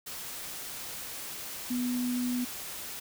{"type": "tone in noise", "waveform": "sine", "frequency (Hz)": 246.9, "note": "B3", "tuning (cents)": 0, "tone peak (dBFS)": -28, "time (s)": [1.7, 2.45], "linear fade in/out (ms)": 10, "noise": "white", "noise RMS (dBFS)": -40, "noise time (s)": [0.06, 3], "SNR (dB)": 9, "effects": []}